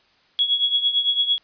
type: tone with tremolo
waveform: sine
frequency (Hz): 3344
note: G#7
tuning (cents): +11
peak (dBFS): -14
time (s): 0.39-1.38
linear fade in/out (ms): 0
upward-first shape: triangle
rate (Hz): 8.9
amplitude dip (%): 80
effects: white hiss -59 dBFS RMS until 1.43 s + resampled to 11025 Hz